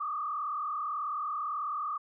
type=tone with frequency modulation; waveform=sine; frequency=1197 Hz; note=D6; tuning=33 cents sharp; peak=-31 dBFS; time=0-1.98 s; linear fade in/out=10 ms; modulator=38.3 Hz; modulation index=1.6; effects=none